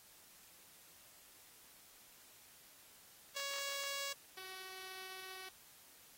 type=tone pair in turn; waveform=5% pulse; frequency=558 / 376.4 Hz; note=C#5 / F#4; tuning=+11 / +30 cents; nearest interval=perfect fifth; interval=681 cents; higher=first; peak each=-28 / -37 dBFS; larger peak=first; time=3.36-4.13 / 4.37-5.49 s; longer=second; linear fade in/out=5 ms; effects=white hiss -62 dBFS RMS until 6.17 s + AAC 48 kbps